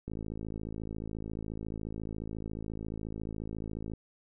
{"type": "click train", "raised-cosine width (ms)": 3, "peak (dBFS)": -26, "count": 210, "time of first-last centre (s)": [0.08, 3.936], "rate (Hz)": 54.2, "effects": []}